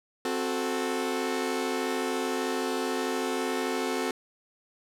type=chord; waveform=sawtooth; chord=F# diminished; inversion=second; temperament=equal with one note detuned; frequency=261.6 / 366.6 / 440 Hz; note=C4 / F#4 / A4; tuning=0 / -16 / 0 cents; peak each=-28 dBFS; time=0.25-4.11 s; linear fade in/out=2 ms; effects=low-pass 12000 Hz 12 dB/octave